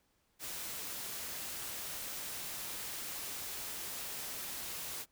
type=noise; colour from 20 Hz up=white; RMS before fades=-42 dBFS; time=0.39-5.06 s; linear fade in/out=50 ms; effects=pink hiss -75 dBFS RMS until 5.11 s